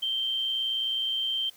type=tone with amplitude modulation; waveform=sine; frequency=3136 Hz; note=G7; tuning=in tune; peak=-24 dBFS; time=0.02-1.5 s; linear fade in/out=10 ms; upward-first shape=sine; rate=119 Hz; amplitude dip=40%; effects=white hiss -56 dBFS RMS until 1.56 s